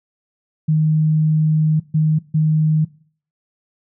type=tone bursts at uneven times; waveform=sine; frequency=155.56 Hz; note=D#3; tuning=in tune; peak=-12 dBFS; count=3; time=0.68-1.8 / 1.94-2.19 / 2.34-2.85 s; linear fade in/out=10 ms; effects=noise-tail reverb RT60 0.5 s tail -21 dB re dry